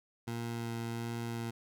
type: tone with vibrato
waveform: 20% pulse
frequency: 116.54 Hz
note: A#2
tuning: in tune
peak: -31 dBFS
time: 0.27-1.51 s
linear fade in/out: 10 ms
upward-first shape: sine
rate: 1.4 Hz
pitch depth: 9 cents each way
effects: none